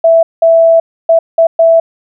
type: tone bursts at uneven times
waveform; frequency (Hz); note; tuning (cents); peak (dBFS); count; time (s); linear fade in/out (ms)
sine; 660; E5; +2; -3; 5; 0.04-0.23 / 0.42-0.8 / 1.09-1.19 / 1.38-1.47 / 1.59-1.8; 5
effects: none